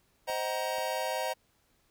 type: chord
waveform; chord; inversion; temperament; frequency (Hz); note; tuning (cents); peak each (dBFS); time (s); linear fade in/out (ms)
square; C half-diminished seventh; none; just; 523.3 / 627.9 / 753.5 / 941.9; C5 / Eb5 / Gb5 / Bb5; 0 / +16 / +31 / +18; -37 / -36 / -38 / -37; 0.27-1.34; 20
type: clicks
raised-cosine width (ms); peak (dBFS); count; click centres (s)
1; -35; 2; 0.299 / 0.784
effects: pink hiss -70 dBFS RMS until 1.9 s